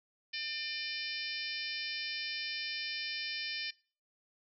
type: harmonic tone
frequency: 600 Hz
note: D5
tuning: 37 cents sharp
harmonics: 3 / 4 / 5 / 6 / 7 / 8 / 9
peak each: -45 / -41 / -44 / -47 / -45 / -43 / -45 dBFS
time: 0.33-3.71 s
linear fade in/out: 10 ms
effects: noise-tail reverb RT60 0.4 s tail -22 dB re dry